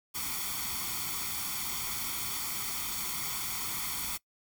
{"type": "noise with comb filter", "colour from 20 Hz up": "white", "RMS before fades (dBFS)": -35, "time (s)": [0.14, 4.18], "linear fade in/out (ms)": 20, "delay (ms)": 0.89, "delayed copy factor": 0.75, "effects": ["noise-tail reverb RT60 0.1 s tail -22 dB re dry"]}